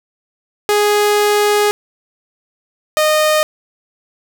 sawtooth tone pair in turn, 415.3 / 615.1 Hz, G#4 / D#5, 0 / -20 cents, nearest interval perfect fifth, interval 680 cents, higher second, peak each -7 dBFS, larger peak neither, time 0.69-1.71 / 2.97-3.43 s, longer first, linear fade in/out 0 ms, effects none

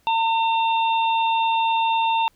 harmonic tone, 906 Hz, A#5, 50 cents flat, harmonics 1 / 3 / 4, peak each -18 / -28 / -30 dBFS, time 0.07-2.28 s, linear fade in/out 0 ms, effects pink hiss -62 dBFS RMS until 2.35 s

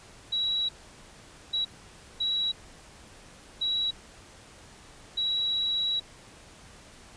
sine tone bursts at uneven times, 3892 Hz, B7, 26 cents flat, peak -25 dBFS, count 5, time 0.32-0.69 / 1.53-1.65 / 2.2-2.52 / 3.61-3.91 / 5.17-6 s, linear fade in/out 10 ms, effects pink hiss -51 dBFS RMS until 7.16 s + resampled to 22050 Hz

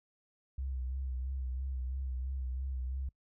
sine tone with vibrato, 64.9 Hz, C2, 13 cents flat, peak -34 dBFS, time 0.58-3.09 s, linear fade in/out 5 ms, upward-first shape sine, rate 3 Hz, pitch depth 53 cents each way, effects noise-tail reverb RT60 0.1 s tail -24 dB re dry

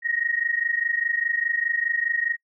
sine tone pair together, 1864.7 / 1889.6 Hz, A#6 / A#6, 0 / +23 cents, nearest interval unison, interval 23 cents, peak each -25 dBFS, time 0.02-2.37 s, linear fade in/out 50 ms, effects noise-tail reverb RT60 0.1 s tail -24 dB re dry

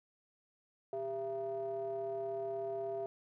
triangle ring-modulated tone, 138.3 Hz, C#3, 4 cents flat, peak -31 dBFS, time 0.93-3.06 s, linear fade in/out 0 ms, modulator 535 Hz, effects none

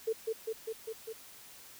sine tone with echo, 445.9 Hz, A4, 23 cents sharp, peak -28 dBFS, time 0.07-0.13 s, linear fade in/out 10 ms, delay 200 ms, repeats 5, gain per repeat -2 dB, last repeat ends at 1.13 s, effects white hiss -53 dBFS RMS until 1.79 s

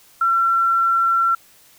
sine tone, 1356 Hz, E6, 49 cents sharp, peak -14 dBFS, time 0.21-1.35 s, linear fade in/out 5 ms, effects white hiss -51 dBFS RMS until 1.78 s

